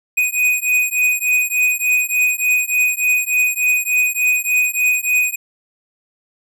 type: beating tone pair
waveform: square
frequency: 2489 / 2492.4 Hz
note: D#7 / D#7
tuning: 0 / +2 cents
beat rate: 3.4 Hz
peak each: -18 dBFS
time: 0.17-5.36 s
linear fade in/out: 10 ms
effects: none